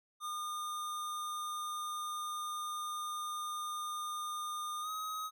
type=tone with pitch glide; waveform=square; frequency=1215 to 1265.1 Hz; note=D#6 to D#6; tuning=-42 to +28 cents; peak=-38 dBFS; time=0.2-5.31 s; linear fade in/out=50 ms; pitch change=+70 cents; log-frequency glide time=4.81-4.9 s; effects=none